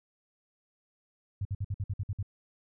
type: tone bursts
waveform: sine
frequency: 99.1 Hz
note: G2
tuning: 19 cents sharp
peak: -29 dBFS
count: 9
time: 1.41-2.228 s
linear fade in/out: 5 ms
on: 42 ms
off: 55 ms
effects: none